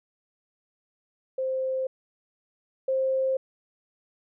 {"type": "tone pair in turn", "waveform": "sine", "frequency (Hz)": [523.3, 527.9], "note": ["C5", "C5"], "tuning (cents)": [0, 15], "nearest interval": "unison", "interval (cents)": 15, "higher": "second", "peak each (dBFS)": [-25, -22], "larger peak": "second", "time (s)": [[1.38, 1.87], [2.88, 3.37]], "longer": "neither", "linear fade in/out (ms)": 5, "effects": []}